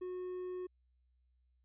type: tone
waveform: triangle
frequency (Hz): 364.6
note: F#4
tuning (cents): -25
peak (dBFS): -37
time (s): 0.01-0.67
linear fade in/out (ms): 10
effects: added 62 Hz sine -70 dBFS peak until 1.64 s + resampled to 8000 Hz